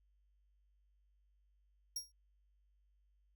sawtooth tone with exponential decay, 5600 Hz, F8, 4 cents sharp, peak -33 dBFS, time 1.96-2.12 s, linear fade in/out 5 ms, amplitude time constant 33 ms, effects added 50 Hz sine -70 dBFS peak until 3.35 s

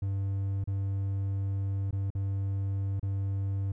triangle tone with dropouts, 98 Hz, G2, in tune, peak -26 dBFS, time 0.02-3.72 s, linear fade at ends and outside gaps 5 ms, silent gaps 0.641-0.674 / 1.91-1.927 / 2.104-2.15 / 2.997-3.028 s, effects none

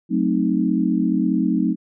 sine chord, F# diminished seventh, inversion none, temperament equal, 185 / 220 / 261.6 / 311.1 Hz, F#3 / A3 / C4 / Eb4, 0 / 0 / 0 / 0 cents, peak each -22 dBFS, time 0.09-1.76 s, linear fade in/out 50 ms, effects none

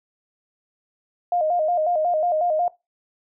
sine tone with vibrato, 662 Hz, E5, 7 cents sharp, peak -18 dBFS, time 1.32-2.68 s, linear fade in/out 2 ms, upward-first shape square, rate 5.5 Hz, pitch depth 110 cents each way, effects noise-tail reverb RT60 0.2 s tail -18 dB re dry

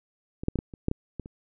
clicks, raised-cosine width 3 ms, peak -22 / -10 / -15 / -13 / -28 / -11 / -14 / -20 / -28 dBFS, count 9, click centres 0.435 / 0.484 / 0.557 / 0.589 / 0.738 / 0.884 / 0.914 / 1.197 / 1.259 s, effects none

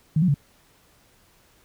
sine tone with pitch steps, 155.6 / 183 / 142 Hz, D#3 / F#3 / C#3, 0 / -19 / +42 cents, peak -16 dBFS, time 0.16-0.343 s, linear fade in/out 5 ms, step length 61 ms, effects pink hiss -59 dBFS RMS until 1.64 s

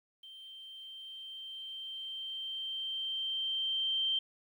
sine tone with level ramp, 3136 Hz, G7, in tune, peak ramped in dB -48 to -28 dBFS, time 0.23-4.19 s, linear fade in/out 5 ms, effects 11-bit

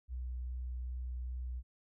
sine tone with vibrato, 62.1 Hz, B1, 10 cents sharp, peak -37 dBFS, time 0.08-1.63 s, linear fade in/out 50 ms, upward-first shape triangle, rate 2.5 Hz, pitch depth 11 cents each way, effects none

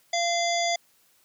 harmonic tone, 688 Hz, F5, 26 cents flat, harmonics 1 / 3 / 5 / 7 / 9 / 10, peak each -25 / -30 / -32 / -33 / -35 / -35 dBFS, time 0.13-0.76 s, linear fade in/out 5 ms, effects white hiss -63 dBFS RMS until 1.24 s + high-pass 60 Hz 12 dB/octave

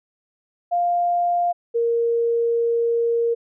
sine tone pair in turn, 700 / 466.4 Hz, F5 / A#4, +4 / +1 cents, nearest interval perfect fifth, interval 703 cents, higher first, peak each -17 dBFS, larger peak neither, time 0.71-1.53 / 1.74-3.35 s, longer second, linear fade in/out 20 ms, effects none

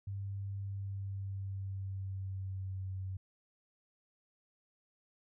sine tone with pitch glide, 98.8 to 94.72 Hz, G2 to F#2, +14 to +41 cents, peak -37 dBFS, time 0.07-3.17 s, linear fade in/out 5 ms, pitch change -73 cents, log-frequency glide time 0.63-2.92 s, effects none

